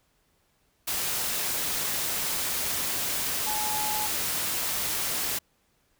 sine tone in noise, 852 Hz, G#5, 44 cents sharp, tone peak -31 dBFS, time 3.46-4.07 s, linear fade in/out 10 ms, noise white, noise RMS -29 dBFS, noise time 0.87-5.39 s, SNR -5 dB, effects pink hiss -69 dBFS RMS until 5.99 s

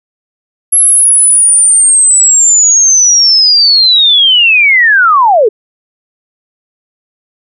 sine linear sweep, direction down, 11210 to 393.3 Hz, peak -3 dBFS, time 0.72-5.49 s, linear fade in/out 10 ms, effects none

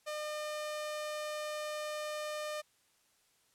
sawtooth tone, 605 Hz, D#5, 49 cents flat, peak -33 dBFS, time 0.06-2.62 s, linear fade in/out 20 ms, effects white hiss -71 dBFS RMS until 3.54 s + low-pass 11000 Hz 12 dB/octave

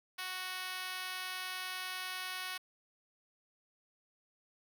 5% pulse tone with high-pass filter, 370 Hz, F#4, in tune, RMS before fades -41 dBFS, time 0.18-2.58 s, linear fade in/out 10 ms, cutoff 1000 Hz, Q 0.97, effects none

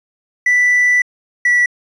triangle tone pair in turn, 1975.5 / 1951.7 Hz, B6 / B6, 0 / -21 cents, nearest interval unison, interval 21 cents, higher first, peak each -7 dBFS, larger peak neither, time 0.46-1.02 / 1.45-1.66 s, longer first, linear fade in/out 5 ms, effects tanh soft clip ceiling -4 dBFS + resampled to 22050 Hz

